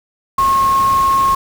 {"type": "tone in noise", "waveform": "sine", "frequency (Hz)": 1082, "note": "C#6", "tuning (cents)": -42, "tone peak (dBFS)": -10, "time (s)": [0.38, 1.35], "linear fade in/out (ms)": 5, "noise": "pink", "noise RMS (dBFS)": -27, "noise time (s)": [0.38, 1.35], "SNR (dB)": 14, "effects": []}